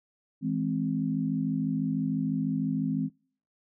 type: chord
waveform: sine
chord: E augmented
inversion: none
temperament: equal with one note detuned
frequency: 161.61 / 207.7 / 261.6 Hz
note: E3 / G#3 / B#3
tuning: -34 / 0 / 0 cents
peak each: -31 / -31 / -29 dBFS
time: 0.41-3.1 s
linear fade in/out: 50 ms
effects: noise-tail reverb RT60 0.5 s tail -25 dB re dry